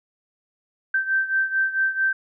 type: beating tone pair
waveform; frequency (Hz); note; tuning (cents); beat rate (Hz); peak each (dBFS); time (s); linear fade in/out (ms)
sine; 1557 / 1561.5; G6 / G6; -12 / -7; 4.5; -21 / -25; 0.94-2.13; 5
effects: none